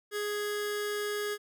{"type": "tone pair together", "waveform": "sawtooth", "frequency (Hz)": [415.3, 830.6], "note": ["G#4", "G#5"], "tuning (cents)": [0, 0], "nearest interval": "octave", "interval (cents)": 1200, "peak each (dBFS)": [-27, -34], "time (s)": [0.11, 1.38], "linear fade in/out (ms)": 50, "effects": []}